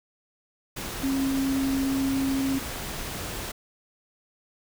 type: tone in noise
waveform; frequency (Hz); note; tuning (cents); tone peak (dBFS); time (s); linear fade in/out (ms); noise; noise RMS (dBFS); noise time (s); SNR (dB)
sine; 269.9; C#4; -46; -23; 1.03-2.59; 10; pink; -34; 0.76-3.52; +8
effects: none